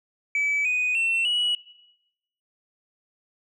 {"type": "tone with pitch steps", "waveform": "sine", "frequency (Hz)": [2296, 2489, 2699, 2926], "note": ["D7", "D#7", "E7", "F#7"], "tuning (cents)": [-40, 0, 40, -20], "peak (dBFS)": -19, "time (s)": [0.35, 1.55], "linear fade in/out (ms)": 2, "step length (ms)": 300, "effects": ["noise-tail reverb RT60 0.9 s tail -21 dB re dry", "tanh soft clip ceiling -19 dBFS"]}